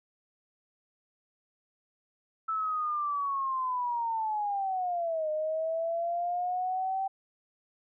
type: linear two-way sweep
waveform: sine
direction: down then up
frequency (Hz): 1318.5 to 612 to 777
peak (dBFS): -28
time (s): 2.48-7.08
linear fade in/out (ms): 10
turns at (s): 5.3
effects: none